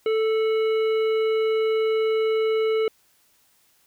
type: harmonic tone with a mistuned harmonic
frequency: 440 Hz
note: A4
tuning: in tune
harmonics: 1 / 3 / 5 / 7 / 9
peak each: -19 / -35 / -36 / -39 / -47 dBFS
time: 0.06-2.88 s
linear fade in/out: 2 ms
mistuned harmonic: 7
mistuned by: -87 cents
effects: white hiss -62 dBFS RMS until 3.86 s